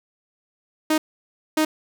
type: tone bursts at uneven times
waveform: sawtooth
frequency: 311.1 Hz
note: D#4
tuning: in tune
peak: -13 dBFS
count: 2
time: 0.9-0.98 / 1.57-1.65 s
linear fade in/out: 5 ms
effects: none